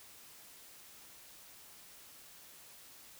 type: silence
effects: white hiss -56 dBFS RMS until 3.19 s